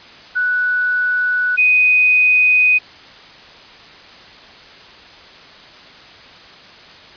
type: tone pair in turn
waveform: sine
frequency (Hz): 1480 / 2496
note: F#6 / D#7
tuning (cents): 0 / +5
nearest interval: major sixth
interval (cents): 905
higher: second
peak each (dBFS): -14 / -9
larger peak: second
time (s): 0.35-1.57 / 1.57-2.79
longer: neither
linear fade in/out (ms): 20
effects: white hiss -40 dBFS RMS until 7.16 s + resampled to 11025 Hz